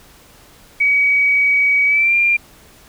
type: tone with pitch glide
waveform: sine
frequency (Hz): 2266 to 2390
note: C#7 to D7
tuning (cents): +37 to +30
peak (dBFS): -11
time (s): 0.8-2.37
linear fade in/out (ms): 10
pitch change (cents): +93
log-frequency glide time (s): 1.86-2.15
effects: pink hiss -46 dBFS RMS until 2.88 s